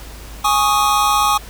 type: chord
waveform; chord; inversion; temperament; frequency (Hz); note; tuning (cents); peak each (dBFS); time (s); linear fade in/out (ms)
square; Ab suspended fourth; none; equal; 830.6 / 1108.7 / 1244.5; Ab5 / Db6 / Eb6; 0 / 0 / 0; -18; 0.44-1.38; 10
effects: added 53 Hz sine -34 dBFS peak until 1.49 s + pink hiss -38 dBFS RMS until 1.49 s